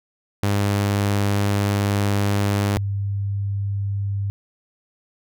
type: tone pair in turn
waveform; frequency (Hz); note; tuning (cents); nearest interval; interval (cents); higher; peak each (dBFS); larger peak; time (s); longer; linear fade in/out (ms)
sawtooth / sine; 101.1 / 99.82; G#2 / G2; -46 / +32; unison; 22; first; -14 / -21; first; 0.43-2.77 / 2.77-4.3; first; 0
effects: none